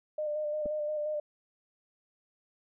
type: tone with vibrato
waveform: sine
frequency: 603 Hz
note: D5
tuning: 46 cents sharp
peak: -30 dBFS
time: 0.18-1.2 s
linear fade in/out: 5 ms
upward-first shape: square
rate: 5.7 Hz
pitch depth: 21 cents each way
type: clicks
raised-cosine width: 2 ms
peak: -29 dBFS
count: 2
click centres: 0.657 / 0.661 s
effects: none